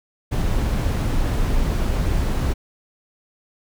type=noise; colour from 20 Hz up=brown; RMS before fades=-20 dBFS; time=0.31-2.54 s; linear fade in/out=20 ms; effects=none